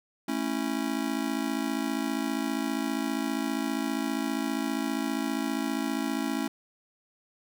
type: chord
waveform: square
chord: A major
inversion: none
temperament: just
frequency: 220 / 275 / 330 Hz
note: A3 / C#4 / E4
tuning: 0 / -14 / +2 cents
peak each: -34 / -31 / -35 dBFS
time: 0.28-6.48 s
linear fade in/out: 5 ms
effects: none